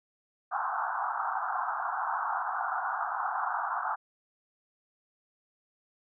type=band-pass noise; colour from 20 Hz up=pink; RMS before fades=-32 dBFS; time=0.51-3.96 s; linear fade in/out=20 ms; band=720 to 1500 Hz; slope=96 dB/octave; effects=none